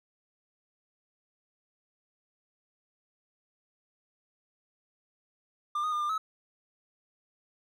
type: tone with pitch steps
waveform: triangle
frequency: 1195 / 1240 / 1207 / 1198 / 1289 Hz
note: D6 / D#6 / D6 / D6 / E6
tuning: +30 / -6 / +47 / +34 / -39 cents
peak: -26 dBFS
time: 5.75-6.18 s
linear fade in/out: 5 ms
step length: 86 ms
effects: none